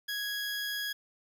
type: tone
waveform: 20% pulse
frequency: 1661.2 Hz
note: G#6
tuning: in tune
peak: -28 dBFS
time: 0.08-0.93 s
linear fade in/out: 10 ms
effects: none